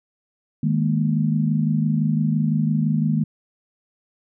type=chord; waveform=sine; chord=D# suspended fourth; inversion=none; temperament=just; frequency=155.56 / 207.4 / 233.3 Hz; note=D#3 / G#3 / A#3; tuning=0 / -2 / +2 cents; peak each=-20 / -23 / -23 dBFS; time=0.63-3.24 s; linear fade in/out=5 ms; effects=none